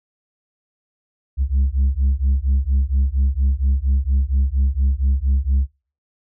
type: beating tone pair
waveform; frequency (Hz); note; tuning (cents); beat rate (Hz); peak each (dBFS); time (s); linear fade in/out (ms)
sine; 65.41 / 69.71; C2 / C#2; 0 / +10; 4.3; -16; 1.37-5.68; 50
effects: noise-tail reverb RT60 0.4 s tail -24 dB re dry + tanh soft clip ceiling -12 dBFS